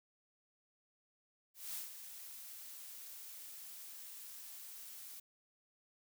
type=noise with ADSR envelope; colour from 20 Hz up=blue; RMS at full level=-42 dBFS; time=1.54-5.2 s; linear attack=210 ms; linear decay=140 ms; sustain=-9 dB; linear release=6 ms; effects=none